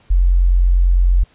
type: tone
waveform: sine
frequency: 44.46 Hz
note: F1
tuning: 32 cents sharp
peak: -9 dBFS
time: 0.1-1.24 s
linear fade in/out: 10 ms
effects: pink hiss -53 dBFS RMS until 1.34 s + resampled to 8000 Hz